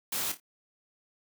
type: noise with echo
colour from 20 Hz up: white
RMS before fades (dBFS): -32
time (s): 0.12-0.32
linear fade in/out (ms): 5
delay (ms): 27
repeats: 3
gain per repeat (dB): -10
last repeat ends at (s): 0.401
effects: high-pass 100 Hz 12 dB/octave